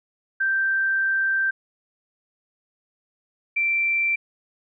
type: tone pair in turn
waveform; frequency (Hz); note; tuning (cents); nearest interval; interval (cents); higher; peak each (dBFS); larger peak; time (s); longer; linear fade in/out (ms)
sine; 1567 / 2348; G6 / D7; -1 / -1; perfect fifth; 700; second; -19; neither; 0.4-1.51 / 3.56-4.16; first; 10
effects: none